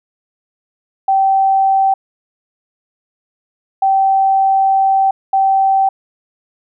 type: tone bursts at uneven times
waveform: sine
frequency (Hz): 775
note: G5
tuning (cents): -20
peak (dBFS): -9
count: 3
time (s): 1.08-1.94 / 3.82-5.11 / 5.33-5.89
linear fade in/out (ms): 5
effects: none